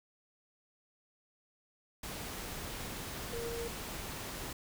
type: tone in noise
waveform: sine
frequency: 466.2 Hz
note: A#4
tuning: in tune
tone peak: -38 dBFS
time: 3.33-3.68 s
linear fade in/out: 5 ms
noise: pink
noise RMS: -42 dBFS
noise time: 2.03-4.53 s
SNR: +1 dB
effects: none